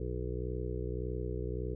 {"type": "harmonic tone", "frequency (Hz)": 61.74, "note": "B1", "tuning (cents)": 0, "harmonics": [1, 2, 3, 5, 6, 7, 8], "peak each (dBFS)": [-37, -40, -46, -46, -43, -41, -47], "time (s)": [0, 1.75], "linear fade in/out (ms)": 5, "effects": []}